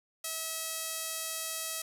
sawtooth tone with band-pass filter, 645 Hz, E5, 38 cents flat, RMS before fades -37 dBFS, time 0.24-1.82 s, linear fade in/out 5 ms, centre 9900 Hz, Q 0.85, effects none

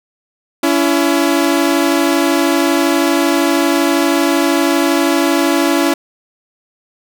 sawtooth tone pair together, 282.5 / 335.2 Hz, C#4 / E4, +33 / +29 cents, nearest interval minor third, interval 296 cents, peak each -10 dBFS, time 0.63-5.94 s, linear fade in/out 5 ms, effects none

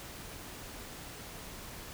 silence, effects pink hiss -46 dBFS RMS until 1.93 s

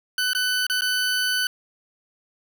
20% pulse tone with dropouts, 1500 Hz, F#6, 23 cents sharp, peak -16 dBFS, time 0.18-1.47 s, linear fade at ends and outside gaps 2 ms, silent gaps 0.333-0.349 / 0.667-0.698 / 0.809-0.819 s, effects none

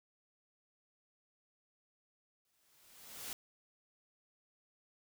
white noise with exponential growth, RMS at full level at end -42 dBFS, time 2.45-3.33 s, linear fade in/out 1 ms, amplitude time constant 190 ms, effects none

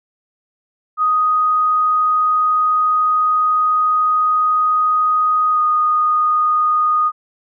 sine tone with pitch glide, 1247 to 1234.1 Hz, D#6 to D#6, +3 to -15 cents, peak -12 dBFS, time 0.97-7.12 s, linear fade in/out 50 ms, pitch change -18 cents, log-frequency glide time 5.52-5.59 s, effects none

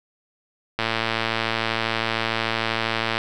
click train, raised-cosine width 0.3 ms, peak -6 dBFS, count 271, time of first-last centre 0.79-3.179 s, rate 113 Hz, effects none

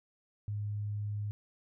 sine tone, 103.83 Hz, G#2, in tune, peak -33 dBFS, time 0.48-1.31 s, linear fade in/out 0 ms, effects none

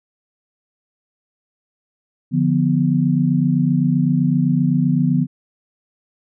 sine chord, B diminished, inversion first, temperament equal, 146.83 / 174.61 / 246.9 Hz, D3 / F3 / B3, 0 / 0 / 0 cents, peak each -18 dBFS, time 2.31-5.27 s, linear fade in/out 50 ms, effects none

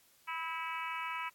harmonic tone with a mistuned harmonic, 325 Hz, E4, 24 cents flat, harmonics 3 / 4 / 5 / 6 / 7 / 8 / 9, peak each -40 / -42 / -48 / -48 / -43 / -45 / -51 dBFS, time 0.27-1.3 s, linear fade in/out 20 ms, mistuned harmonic 3, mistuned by +23 cents, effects white hiss -66 dBFS RMS until 1.34 s + AAC 64 kbps

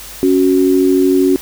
sine tone pair together, 277.2 / 370.4 Hz, C#4 / F#4, 0 / +2 cents, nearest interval perfect fourth, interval 502 cents, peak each -11 dBFS, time 0.23-1.36 s, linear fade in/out 0 ms, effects added 50 Hz sine -39 dBFS peak until 1.41 s + white hiss -32 dBFS RMS until 1.41 s

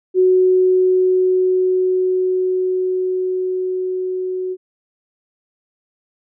sine tone with level ramp, 370 Hz, F#4, in tune, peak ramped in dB -9 to -20 dBFS, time 0.14-4.57 s, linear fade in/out 50 ms, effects none

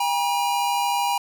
square tone pair together, 804.9 / 958 Hz, G5 / A#5, +46 / +47 cents, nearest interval minor third, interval 301 cents, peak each -24 / -24 dBFS, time 0-1.18 s, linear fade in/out 5 ms, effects none

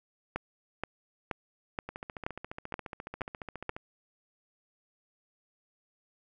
two click trains, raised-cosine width 0.5 ms, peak -24 / -17 dBFS, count 28 / 8, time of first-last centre 1.89-3.765 / 0.36-3.693 s, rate 14.4 / 2.1 Hz, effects none

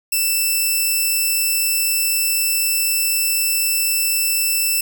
5% pulse tone, 2656 Hz, E7, 12 cents sharp, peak -7 dBFS, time 0.12-4.81 s, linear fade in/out 5 ms, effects none

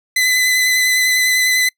sawtooth tone with vibrato, 2014 Hz, B6, 33 cents sharp, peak -9 dBFS, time 0.16-1.69 s, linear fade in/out 5 ms, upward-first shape sine, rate 10 Hz, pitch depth 17 cents each way, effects noise-tail reverb RT60 0.1 s tail -26 dB re dry

